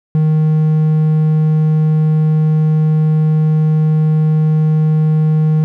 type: tone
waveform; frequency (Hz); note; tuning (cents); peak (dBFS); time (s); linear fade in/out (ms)
triangle; 155.5; D#3; -1; -7; 0.15-5.64; 0
effects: none